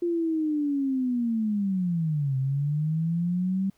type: linear two-way sweep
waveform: sine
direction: down then up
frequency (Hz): 349.2 to 130.81 to 195.4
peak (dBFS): -23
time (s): 0.02-3.7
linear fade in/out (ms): 5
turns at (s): 2.37
effects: pink hiss -67 dBFS RMS until 3.77 s